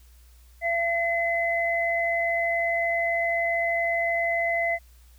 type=tone pair together; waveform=sine; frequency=678.8 / 2034 Hz; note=F5 / C7; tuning=-49 / -50 cents; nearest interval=octave + perfect fifth; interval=1899 cents; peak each=-25 dBFS; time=0.61-4.79 s; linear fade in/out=50 ms; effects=added 60 Hz sine -50 dBFS peak until 5.18 s + white hiss -61 dBFS RMS until 5.18 s